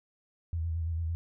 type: tone with vibrato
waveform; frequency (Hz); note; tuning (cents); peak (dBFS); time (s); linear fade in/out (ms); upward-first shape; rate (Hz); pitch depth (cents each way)
sine; 82.41; E2; 0; -29; 0.53-1.15; 0; square; 8.9; 39
effects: none